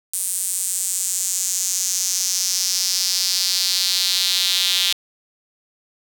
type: tone with high-pass filter sweep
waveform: square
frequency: 92.5 Hz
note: F#2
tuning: in tune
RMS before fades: -21 dBFS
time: 0.13-4.93 s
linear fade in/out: 5 ms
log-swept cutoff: 9100 to 3500 Hz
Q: 3.3
effects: 7-bit